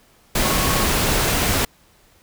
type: tone in noise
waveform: sine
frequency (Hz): 1100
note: C#6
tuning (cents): -14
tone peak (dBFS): -27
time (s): 0.43-0.84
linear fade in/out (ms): 5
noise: pink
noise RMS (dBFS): -19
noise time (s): 0.35-1.65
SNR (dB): -11
effects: pink hiss -55 dBFS RMS until 2.22 s